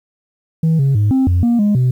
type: tone with pitch steps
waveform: sine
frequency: 161.6 / 137 / 104.2 / 263.6 / 88.6 / 236.5 / 206.7 / 126.7 Hz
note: E3 / C#3 / G#2 / C4 / F2 / A#3 / G#3 / B2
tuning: -34 / -20 / +6 / +13 / +25 / +25 / -8 / +45 cents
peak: -8 dBFS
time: 0.63-1.91 s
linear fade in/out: 5 ms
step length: 160 ms
effects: tanh soft clip ceiling -9 dBFS + 8-bit